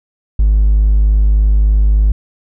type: tone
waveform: triangle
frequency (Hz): 51.7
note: G#1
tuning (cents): -7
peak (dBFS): -4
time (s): 0.39-2.12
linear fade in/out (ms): 5
effects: tanh soft clip ceiling -2 dBFS